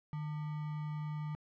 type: tone with sample-and-hold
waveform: sine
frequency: 151.8 Hz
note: D#3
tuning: 42 cents flat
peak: -36 dBFS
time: 0.13-1.35 s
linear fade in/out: 0 ms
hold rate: 1050 Hz
effects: low-pass 2000 Hz 12 dB/octave